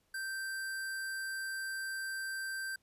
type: tone with sample-and-hold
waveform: sine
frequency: 1562 Hz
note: G6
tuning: 7 cents flat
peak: -36 dBFS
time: 0.14-2.76 s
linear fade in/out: 5 ms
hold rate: 6300 Hz
effects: pink hiss -75 dBFS RMS until 2.82 s + resampled to 32000 Hz